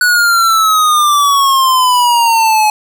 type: exponential sweep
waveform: square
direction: down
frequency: 1480 to 847 Hz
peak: -8 dBFS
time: 0.01-2.7 s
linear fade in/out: 2 ms
effects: none